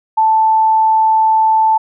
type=tone; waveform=sine; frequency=880 Hz; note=A5; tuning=in tune; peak=-8 dBFS; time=0.17-1.78 s; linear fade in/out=10 ms; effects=none